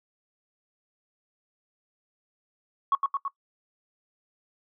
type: tone with echo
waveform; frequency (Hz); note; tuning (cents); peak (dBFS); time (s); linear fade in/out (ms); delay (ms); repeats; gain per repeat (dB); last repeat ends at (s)
sine; 1108.7; C#6; 0; -18; 2.92-2.95; 2; 110; 3; -3; 3.28
effects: noise-tail reverb RT60 0.1 s tail -19 dB re dry + tanh soft clip ceiling -14 dBFS